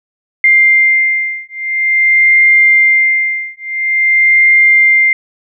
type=beating tone pair; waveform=sine; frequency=2100 / 2100.48 Hz; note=C7 / C7; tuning=+6 / +6 cents; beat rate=0.48 Hz; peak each=-10 dBFS; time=0.44-5.13 s; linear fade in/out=2 ms; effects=none